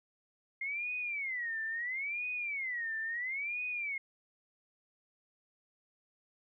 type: tone with vibrato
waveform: sine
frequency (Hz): 2104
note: C7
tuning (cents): +9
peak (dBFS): -34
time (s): 0.61-3.98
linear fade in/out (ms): 5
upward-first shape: sine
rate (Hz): 0.74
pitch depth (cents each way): 290
effects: none

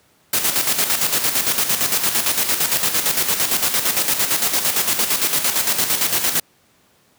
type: noise with tremolo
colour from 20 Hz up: white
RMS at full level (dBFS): -17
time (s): 0.33-6.4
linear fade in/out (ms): 5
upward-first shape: square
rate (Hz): 8.8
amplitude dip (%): 55
effects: pink hiss -57 dBFS RMS until 7.18 s + high-pass 100 Hz 12 dB/octave

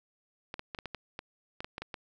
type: clicks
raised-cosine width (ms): 0.3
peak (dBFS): -22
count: 12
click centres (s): 0.541 / 0.594 / 0.748 / 0.788 / 0.857 / 0.947 / 1.191 / 1.605 / 1.645 / 1.781 / 1.82 / 1.942
effects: none

